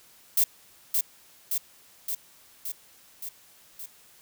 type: noise with echo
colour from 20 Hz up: violet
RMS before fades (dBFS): -21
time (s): 0.37-0.44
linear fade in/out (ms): 5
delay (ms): 570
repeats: 6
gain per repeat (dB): -3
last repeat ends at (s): 3.86
effects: white hiss -56 dBFS RMS until 4.21 s